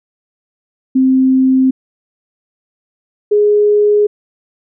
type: tone pair in turn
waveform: sine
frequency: 261.6 / 416.1 Hz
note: C4 / G#4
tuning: 0 / +3 cents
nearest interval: minor sixth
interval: 803 cents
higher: second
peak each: -7 dBFS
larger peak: neither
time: 0.95-1.71 / 3.31-4.07 s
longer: neither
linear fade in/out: 10 ms
effects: none